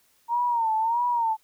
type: tone with vibrato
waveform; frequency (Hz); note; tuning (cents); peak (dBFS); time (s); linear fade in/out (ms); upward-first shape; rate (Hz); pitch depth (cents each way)
sine; 923; A#5; -17; -21; 0.28-1.37; 50; sine; 1.6; 94
effects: white hiss -64 dBFS RMS until 1.43 s